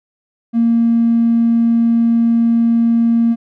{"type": "tone", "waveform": "triangle", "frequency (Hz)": 231.7, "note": "A#3", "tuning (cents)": -10, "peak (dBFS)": -6, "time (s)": [0.53, 3.36], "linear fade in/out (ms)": 50, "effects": ["tanh soft clip ceiling -7 dBFS"]}